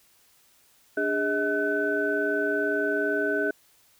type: tone cluster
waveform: sine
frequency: 292.5 / 410.1 / 633 / 1509 Hz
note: D4 / G#4 / D#5 / F#6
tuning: -7 / -22 / +30 / +34 cents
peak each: -30 / -27 / -30 / -27 dBFS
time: 0.97-3.51 s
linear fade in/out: 5 ms
effects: tanh soft clip ceiling -12 dBFS + white hiss -61 dBFS RMS until 3.99 s